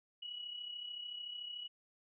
sine tone with amplitude modulation, 2926 Hz, F#7, 20 cents flat, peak -40 dBFS, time 0.22-1.68 s, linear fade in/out 10 ms, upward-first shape sine, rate 33.6 Hz, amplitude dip 55%, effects none

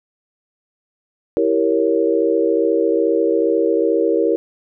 sine chord, E diminished seventh, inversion none, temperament equal, 329.6 / 392 / 466.2 / 554.4 Hz, E4 / G4 / Bb4 / Db5, 0 / 0 / 0 / 0 cents, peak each -19 / -20 / -17 / -22 dBFS, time 1.37-4.36 s, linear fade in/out 0 ms, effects none

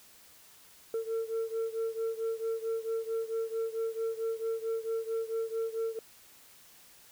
sine beating tone pair, 450 / 454.5 Hz, A4 / A#4, +39 / -44 cents, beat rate 4.5 Hz, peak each -31 / -33 dBFS, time 0.94-5.99 s, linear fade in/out 2 ms, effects tanh soft clip ceiling -28 dBFS + white hiss -57 dBFS RMS until 7.11 s

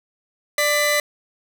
sawtooth tone pair together, 591 / 2003 Hz, D5 / B6, +11 / +24 cents, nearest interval octave + major sixth, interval 2113 cents, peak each -16 dBFS, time 0.58-1 s, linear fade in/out 2 ms, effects none

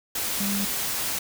sine tone in noise, 200 Hz, G3, 35 cents sharp, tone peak -26 dBFS, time 0.4-0.65 s, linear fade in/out 5 ms, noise white, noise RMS -28 dBFS, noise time 0.15-1.19 s, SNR -1 dB, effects none

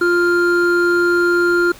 triangle tone pair together, 349.2 / 1399.5 Hz, F4 / F6, 0 / +3 cents, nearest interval 2 octaves, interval 2403 cents, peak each -12 / -14 dBFS, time 0.01-1.72 s, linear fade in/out 5 ms, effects pink hiss -41 dBFS RMS until 1.79 s

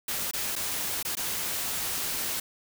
white noise with dropouts, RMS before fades -31 dBFS, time 0.08-2.4 s, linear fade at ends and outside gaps 5 ms, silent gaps 0.312-0.334 / 0.555-0.561 / 1.028-1.049 / 1.154-1.169 s, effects none

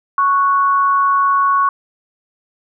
sine tone pair together, 1108.7 / 1473.1 Hz, C#6 / F#6, 0 / -8 cents, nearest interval perfect fourth, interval 492 cents, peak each -11 / -22 dBFS, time 0.18-1.69 s, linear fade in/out 2 ms, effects none

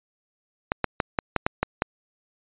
clicks, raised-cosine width 0.5 ms, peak -6 dBFS, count 8, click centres 0.719 / 0.843 / 1.002 / 1.188 / 1.363 / 1.465 / 1.63 / 1.821 s, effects resampled to 8000 Hz

